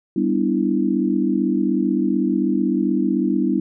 sine chord, E minor seventh, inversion first, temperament equal, 196 / 246.9 / 293.7 / 329.6 Hz, G3 / B3 / D4 / E4, 0 / 0 / 0 / 0 cents, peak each -22 dBFS, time 0.16-3.6 s, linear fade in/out 5 ms, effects none

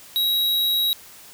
square tone, 3842 Hz, B7, 48 cents flat, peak -19 dBFS, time 0.16-0.93 s, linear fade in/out 0 ms, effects white hiss -45 dBFS RMS until 1.33 s

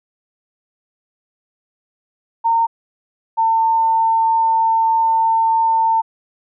sine tone pair in turn, 916 / 900.8 Hz, A#5 / A5, -31 / +40 cents, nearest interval unison, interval 29 cents, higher first, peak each -12 dBFS, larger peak neither, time 2.44-2.67 / 3.37-6.02 s, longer second, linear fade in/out 20 ms, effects none

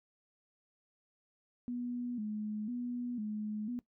sine tone with vibrato, 227.5 Hz, A#3, 42 cents flat, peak -35 dBFS, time 1.68-3.79 s, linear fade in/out 0 ms, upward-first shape square, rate 1 Hz, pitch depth 120 cents each way, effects noise-tail reverb RT60 0.1 s tail -18 dB re dry

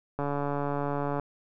click train, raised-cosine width 1 ms, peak -17 dBFS, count 145, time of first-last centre 0.19-1.197 s, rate 143 Hz, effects none

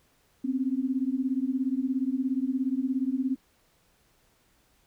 sine beating tone pair, 253.9 / 270.9 Hz, B3 / C#4, +48 / -40 cents, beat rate 17 Hz, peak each -28 dBFS, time 0.44-3.36 s, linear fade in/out 10 ms, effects pink hiss -66 dBFS RMS until 4.86 s

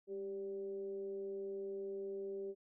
sine tone with frequency modulation, 392 Hz, G4, in tune, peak -40 dBFS, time 0.07-2.55 s, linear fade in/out 50 ms, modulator 191 Hz, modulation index 0.37, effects none

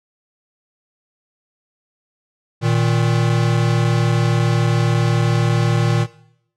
square tone pair together, 116.54 / 156.6 Hz, A#2 / D#3, 0 / +11 cents, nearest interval perfect fourth, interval 511 cents, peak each -17 / -19 dBFS, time 2.61-6.07 s, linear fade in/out 50 ms, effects noise-tail reverb RT60 0.7 s tail -18 dB re dry + low-pass 7000 Hz 12 dB/octave

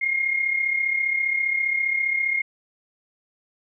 sine tone pair together, 2134 / 2169 Hz, C7 / C#7, +34 / -38 cents, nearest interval unison, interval 28 cents, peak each -21 / -28 dBFS, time 0.01-2.42 s, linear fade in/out 10 ms, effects none

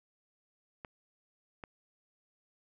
clicks, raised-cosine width 0.5 ms, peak -28 dBFS, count 2, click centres 0.848 / 1.638 s, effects none

